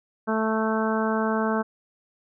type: harmonic tone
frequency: 220 Hz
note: A3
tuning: in tune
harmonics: 1 / 2 / 3 / 4 / 5 / 6 / 7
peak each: -25 / -28 / -30 / -31 / -32 / -33 / -33 dBFS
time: 0.27-1.63 s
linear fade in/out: 20 ms
effects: none